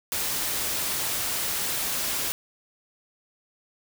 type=noise; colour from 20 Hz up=white; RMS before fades=-28 dBFS; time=0.12-2.32 s; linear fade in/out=0 ms; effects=none